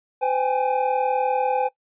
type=tone cluster; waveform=triangle; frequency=510 / 797 / 837 Hz; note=C5 / G5 / G#5; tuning=-44 / +28 / +13 cents; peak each=-22 dBFS; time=0.21-1.69 s; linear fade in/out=20 ms; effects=noise-tail reverb RT60 0.1 s tail -20 dB re dry + resampled to 8000 Hz

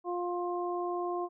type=harmonic tone; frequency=352.7 Hz; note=F4; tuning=17 cents sharp; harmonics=1 / 2 / 3; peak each=-33 / -36 / -38 dBFS; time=0.04-1.29 s; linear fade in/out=50 ms; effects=none

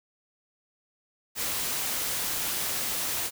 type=noise; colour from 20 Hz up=white; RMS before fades=-30 dBFS; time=1.35-3.31 s; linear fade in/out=50 ms; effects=none

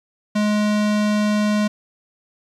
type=tone; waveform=square; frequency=210 Hz; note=G#3; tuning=19 cents sharp; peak=-17 dBFS; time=0.35-1.68 s; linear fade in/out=10 ms; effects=low-pass 7000 Hz 12 dB/octave + 9-bit

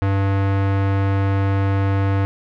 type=tone with low-pass filter; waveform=square; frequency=98 Hz; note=G2; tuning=in tune; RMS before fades=-18 dBFS; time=0.02-2.25 s; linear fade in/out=0 ms; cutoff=1900 Hz; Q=0.94; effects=none

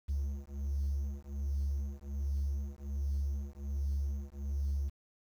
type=beating tone pair; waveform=triangle; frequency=69.3 / 70.6 Hz; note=C#2 / C#2; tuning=0 / +32 cents; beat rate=1.3 Hz; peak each=-33 / -33 dBFS; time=0.08-4.9 s; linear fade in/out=20 ms; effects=tanh soft clip ceiling -25 dBFS + 10-bit

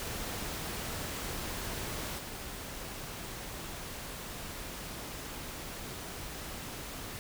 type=noise with level steps; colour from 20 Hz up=pink; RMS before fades=-38 / -42 dBFS; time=0-7.19 s; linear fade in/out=0 ms; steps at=2.18 s; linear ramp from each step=10 ms; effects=none

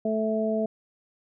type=harmonic tone; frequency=218.8 Hz; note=A3; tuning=9 cents flat; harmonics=1 / 2 / 3; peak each=-27 / -29 / -27 dBFS; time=0.05-0.66 s; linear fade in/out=5 ms; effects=none

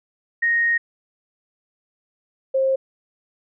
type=tone pair in turn; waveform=sine; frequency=1864.7 / 532.3 Hz; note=A#6 / C5; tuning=0 / +30 cents; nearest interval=octave + minor seventh; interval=2170 cents; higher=first; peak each=-16 dBFS; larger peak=neither; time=0.42-0.78 / 2.54-2.76 s; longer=first; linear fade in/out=10 ms; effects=none

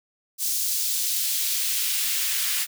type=noise with high-pass filter sweep; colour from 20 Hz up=white; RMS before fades=-25 dBFS; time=0.38-2.67 s; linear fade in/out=50 ms; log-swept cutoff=5400 to 1800 Hz; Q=0.99; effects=none

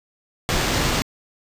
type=noise with sample-and-hold; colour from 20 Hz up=pink; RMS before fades=-21 dBFS; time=0.49-1.02 s; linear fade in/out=0 ms; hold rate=11025 Hz; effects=resampled to 32000 Hz

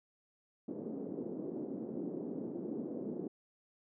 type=band-pass noise; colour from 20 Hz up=white; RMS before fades=-41 dBFS; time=0.68-3.28 s; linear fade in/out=5 ms; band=200 to 380 Hz; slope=24 dB/octave; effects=none

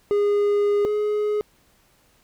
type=tone pair in turn; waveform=triangle; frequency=410 / 419.8 Hz; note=G#4 / G#4; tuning=-22 / +19 cents; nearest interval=unison; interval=41 cents; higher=second; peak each=-15 / -18 dBFS; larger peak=first; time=0.11-0.85 / 0.85-1.41 s; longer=first; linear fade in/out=0 ms; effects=pink hiss -60 dBFS RMS until 2.23 s

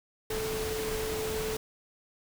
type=tone in noise; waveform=sine; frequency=437.1 Hz; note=A4; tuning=11 cents flat; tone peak=-32 dBFS; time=0.3-1.57 s; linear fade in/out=5 ms; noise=pink; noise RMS=-36 dBFS; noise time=0.3-1.57 s; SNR=+1 dB; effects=none

